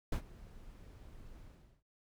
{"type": "noise with ADSR envelope", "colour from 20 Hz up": "brown", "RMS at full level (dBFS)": -31, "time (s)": [0.12, 1.83], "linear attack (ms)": 5, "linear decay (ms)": 87, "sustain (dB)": -22, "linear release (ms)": 410, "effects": []}